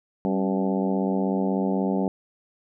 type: harmonic tone with a mistuned harmonic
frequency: 96.3 Hz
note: G2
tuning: 30 cents flat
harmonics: 2 / 3 / 4 / 5 / 6 / 7 / 8 / 9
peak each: -24 / -28 / -30 / -32 / -34 / -35 / -36 / -37 dBFS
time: 0.25-2.08 s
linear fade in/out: 0 ms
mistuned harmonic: 3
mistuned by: -74 cents
effects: none